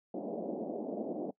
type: band-pass noise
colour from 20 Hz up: pink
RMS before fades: -38 dBFS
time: 0.14-1.31 s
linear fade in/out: 5 ms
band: 200 to 700 Hz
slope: 48 dB/octave
effects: noise-tail reverb RT60 0.1 s tail -21 dB re dry